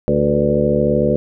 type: harmonic tone with a mistuned harmonic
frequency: 73.42 Hz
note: D2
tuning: in tune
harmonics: 1 / 2 / 3 / 4 / 5 / 6 / 7 / 8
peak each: -27 / -21 / -19 / -26 / -21 / -23 / -18 / -21 dBFS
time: 0.08-1.16 s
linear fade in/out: 0 ms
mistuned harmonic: 7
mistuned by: -51 cents
effects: none